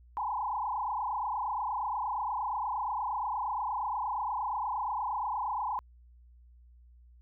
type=tone with frequency modulation; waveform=sine; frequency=920 Hz; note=A#5; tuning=23 cents flat; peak=-30 dBFS; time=0.17-5.79 s; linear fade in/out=0 ms; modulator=28.5 Hz; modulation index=3.9; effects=added 60 Hz sine -54 dBFS peak until 7.21 s